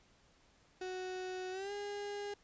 35% pulse tone with pitch glide, 370 to 408.2 Hz, F#4 to G#4, 0 to -30 cents, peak -38 dBFS, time 0.81-2.34 s, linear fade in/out 5 ms, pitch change +170 cents, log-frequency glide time 1.51-1.72 s, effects pink hiss -68 dBFS RMS until 2.43 s + resampled to 16000 Hz

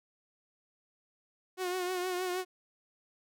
sawtooth tone with vibrato, 364.3 Hz, F#4, 27 cents flat, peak -28 dBFS, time 1.57-2.45 s, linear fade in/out 50 ms, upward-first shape triangle, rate 6.4 Hz, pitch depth 52 cents each way, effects none

